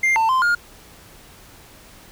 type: tone with pitch steps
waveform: triangle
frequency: 2104 / 896 / 1038 / 1419 Hz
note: C7 / A5 / C6 / F6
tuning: +9 / +31 / -14 / +27 cents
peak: -13 dBFS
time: 0.03-0.55 s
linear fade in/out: 5 ms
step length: 130 ms
effects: pink hiss -46 dBFS RMS until 2.11 s